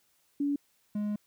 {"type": "tone pair in turn", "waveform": ["sine", "triangle"], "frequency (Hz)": [285.3, 208.4], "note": ["C#4", "G#3"], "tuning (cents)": [50, 6], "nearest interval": "perfect fourth", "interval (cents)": 544, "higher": "first", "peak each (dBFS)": [-26, -27], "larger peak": "first", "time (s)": [[0.4, 0.56], [0.95, 1.16]], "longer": "second", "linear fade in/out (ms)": 5, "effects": ["white hiss -70 dBFS RMS until 1.26 s"]}